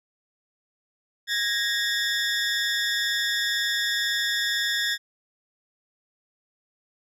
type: ring-modulated tone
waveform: 20% pulse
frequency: 1760 Hz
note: A6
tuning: in tune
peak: -15 dBFS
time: 1.27-4.98 s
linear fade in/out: 50 ms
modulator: 111 Hz
effects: low-pass 10000 Hz 12 dB/octave